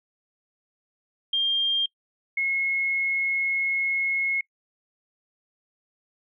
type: tone pair in turn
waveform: sine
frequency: 3200 / 2171 Hz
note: G7 / C#7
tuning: +35 / -37 cents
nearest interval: perfect fifth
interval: 672 cents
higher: first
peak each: -20 / -22 dBFS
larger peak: first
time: 1.33-1.86 / 2.37-4.41 s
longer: second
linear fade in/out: 5 ms
effects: noise-tail reverb RT60 0.1 s tail -23 dB re dry